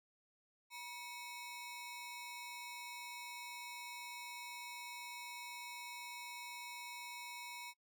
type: ring-modulated tone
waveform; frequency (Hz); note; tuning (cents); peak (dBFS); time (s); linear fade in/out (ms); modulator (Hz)
sawtooth; 1592; G6; +26; -40; 0.7-7.74; 50; 630
effects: noise-tail reverb RT60 0.1 s tail -24 dB re dry